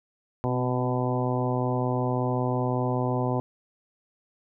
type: harmonic tone with a mistuned harmonic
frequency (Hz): 125.3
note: B2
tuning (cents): +25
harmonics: 1 / 2 / 3 / 4 / 5 / 6 / 7 / 8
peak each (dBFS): -27 / -30 / -32 / -33 / -34 / -35 / -35 / -36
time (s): 0.44-3.4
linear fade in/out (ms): 0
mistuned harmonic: 2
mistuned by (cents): +24
effects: none